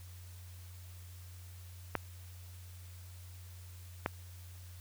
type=clicks; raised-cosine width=0.5 ms; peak=-16 / -16 dBFS; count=2; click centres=1.953 / 4.061 s; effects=added 90 Hz sine -48 dBFS peak until 4.8 s + white hiss -59 dBFS RMS until 4.8 s